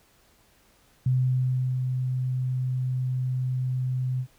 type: tone with ADSR envelope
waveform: sine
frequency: 128 Hz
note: C3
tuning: 38 cents flat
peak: -19 dBFS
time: 1.06-4.27 s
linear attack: 4 ms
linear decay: 710 ms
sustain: -5 dB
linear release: 72 ms
effects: pink hiss -61 dBFS RMS until 4.38 s